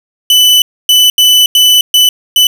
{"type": "tone bursts at uneven times", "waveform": "40% pulse", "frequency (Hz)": 2992, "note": "F#7", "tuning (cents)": 19, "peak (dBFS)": -3, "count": 6, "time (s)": [[0.3, 0.62], [0.89, 1.1], [1.18, 1.46], [1.55, 1.81], [1.94, 2.09], [2.36, 2.47]], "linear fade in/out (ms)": 2, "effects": []}